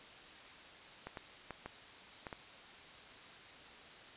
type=clicks; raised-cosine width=0.5 ms; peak=-28 dBFS; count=6; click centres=1.07 / 1.172 / 1.507 / 1.66 / 2.268 / 2.328 s; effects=white hiss -54 dBFS RMS until 4.16 s + resampled to 8000 Hz